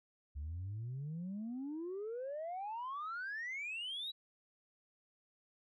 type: exponential sweep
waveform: sine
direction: up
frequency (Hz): 69 to 3951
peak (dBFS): -38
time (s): 0.35-4.12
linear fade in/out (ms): 20
effects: tanh soft clip ceiling -37 dBFS